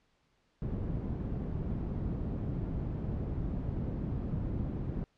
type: low-pass noise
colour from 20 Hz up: white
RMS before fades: -35 dBFS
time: 0.62-5.04 s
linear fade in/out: 0 ms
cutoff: 170 Hz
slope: 12 dB/octave
effects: pink hiss -73 dBFS RMS until 5.17 s + low-pass 5000 Hz 12 dB/octave